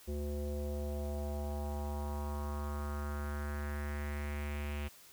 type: tone with low-pass filter sweep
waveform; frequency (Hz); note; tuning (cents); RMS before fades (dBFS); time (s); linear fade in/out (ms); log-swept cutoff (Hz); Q
square; 73.1; D2; -7; -38; 0.07-4.89; 20; 430 to 2700; 3.2
effects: white hiss -58 dBFS RMS until 5.12 s